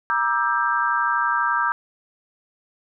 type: chord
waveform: sine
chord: E half-diminished seventh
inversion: second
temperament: just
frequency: 949.3 / 1186.7 / 1318.5 / 1582.2 Hz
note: Bb5 / D6 / E6 / G6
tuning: +31 / +18 / 0 / +16 cents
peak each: -24 / -24 / -25 / -23 dBFS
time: 0.1-1.72 s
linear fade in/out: 0 ms
effects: none